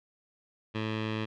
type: tone with low-pass filter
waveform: 15% pulse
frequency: 109.3 Hz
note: A2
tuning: 11 cents flat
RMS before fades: -33 dBFS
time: 0.74-1.26 s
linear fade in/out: 20 ms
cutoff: 3100 Hz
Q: 2.3
effects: none